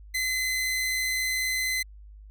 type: tone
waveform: sawtooth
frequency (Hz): 2041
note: C7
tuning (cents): -44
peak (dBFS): -22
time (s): 0.14-1.83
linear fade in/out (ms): 10
effects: added 51 Hz sine -44 dBFS peak until 2.3 s